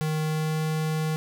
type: tone with pitch glide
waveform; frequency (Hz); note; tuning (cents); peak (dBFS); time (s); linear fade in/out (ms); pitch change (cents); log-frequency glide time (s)
square; 155.56 to 156.64; D#3 to D#3; 0 to +12; -25; 0.01-1.16; 0; +12; 0.22-0.6
effects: none